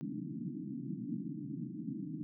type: band-pass noise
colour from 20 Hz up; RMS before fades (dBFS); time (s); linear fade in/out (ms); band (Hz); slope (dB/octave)
white; -41; 0.01-2.23; 0; 130 to 320; 96
effects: none